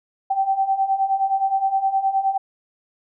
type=beating tone pair; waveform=sine; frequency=770 / 779.6 Hz; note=G5 / G5; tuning=-31 / -10 cents; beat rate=9.6 Hz; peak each=-23 / -19 dBFS; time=0.3-2.38 s; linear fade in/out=10 ms; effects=none